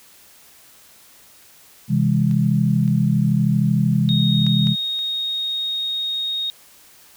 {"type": "chord", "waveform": "sine", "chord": "C augmented", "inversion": "none", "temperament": "just", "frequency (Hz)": [130.81, 163.52, 204.4], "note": ["C3", "E3", "G#3"], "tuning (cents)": [0, -14, -27], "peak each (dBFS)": -19, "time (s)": [1.88, 4.76], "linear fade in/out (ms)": 50}
{"type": "clicks", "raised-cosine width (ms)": 0.2, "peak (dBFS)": [-25, -27, -17, -18, -25], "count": 5, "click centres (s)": [2.312, 2.878, 4.466, 4.671, 4.99]}
{"type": "tone", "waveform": "sine", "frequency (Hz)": 3729, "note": "A#7", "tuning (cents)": 0, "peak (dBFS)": -21, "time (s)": [4.09, 6.5], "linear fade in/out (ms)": 0}
{"effects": ["white hiss -49 dBFS RMS until 7.16 s"]}